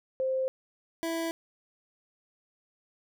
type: tone pair in turn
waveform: sine / 25% pulse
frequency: 524 / 330.1 Hz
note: C5 / E4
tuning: +2 / +2 cents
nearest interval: minor sixth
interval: 800 cents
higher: first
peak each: -26 dBFS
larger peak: neither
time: 0.2-0.48 / 1.03-1.31 s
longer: neither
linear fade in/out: 0 ms
effects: none